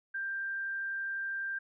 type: tone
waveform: sine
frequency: 1583 Hz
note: G6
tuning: 17 cents sharp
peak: -33 dBFS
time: 0.14-1.59 s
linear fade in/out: 10 ms
effects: none